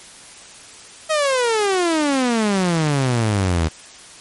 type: exponential sweep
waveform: sawtooth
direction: down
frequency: 640 to 77.6 Hz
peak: -12 dBFS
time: 1.09-3.69 s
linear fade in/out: 20 ms
effects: white hiss -41 dBFS RMS until 4.2 s + MP3 48 kbps